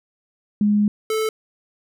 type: tone pair in turn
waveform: sine / square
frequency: 207.7 / 437.3 Hz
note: G#3 / A4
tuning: 0 / -11 cents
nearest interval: octave + minor second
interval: 1289 cents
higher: second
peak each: -14 / -20 dBFS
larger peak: first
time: 0.61-0.88 / 1.1-1.29 s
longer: first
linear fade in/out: 2 ms
effects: none